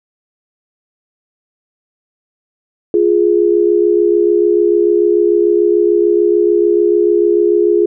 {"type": "tone pair together", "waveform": "sine", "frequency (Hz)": [349, 415.8], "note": ["F4", "G#4"], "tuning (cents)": [-1, 2], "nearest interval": "minor third", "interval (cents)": 303, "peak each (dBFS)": -11, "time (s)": [2.94, 7.86], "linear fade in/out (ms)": 2, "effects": []}